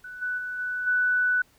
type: tone with level steps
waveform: sine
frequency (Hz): 1489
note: F#6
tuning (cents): +11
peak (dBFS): -37 / -26 / -30 / -27 / -20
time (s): 0.04-1.42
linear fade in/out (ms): 5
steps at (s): 0.21 / 0.37 / 0.58 / 0.86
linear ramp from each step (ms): 20
effects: pink hiss -61 dBFS RMS until 1.58 s